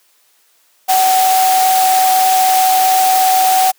sine tone in noise, 753 Hz, F#5, 30 cents sharp, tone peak -9 dBFS, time 0.88-3.72 s, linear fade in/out 20 ms, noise white, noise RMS -18 dBFS, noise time 0.88-3.72 s, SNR +6 dB, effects white hiss -55 dBFS RMS until 3.78 s + high-pass 400 Hz 12 dB/octave

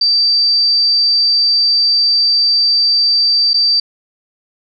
sine tone with dropouts, 4657 Hz, D8, 15 cents flat, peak -9 dBFS, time 0.01-3.8 s, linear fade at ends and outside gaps 5 ms, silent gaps 3.534-3.541 s, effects none

